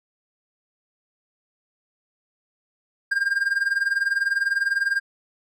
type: tone with tremolo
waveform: triangle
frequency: 1604 Hz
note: G6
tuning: 39 cents sharp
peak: -15 dBFS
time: 3.11-5 s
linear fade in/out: 10 ms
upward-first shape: sine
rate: 20 Hz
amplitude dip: 80%
effects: none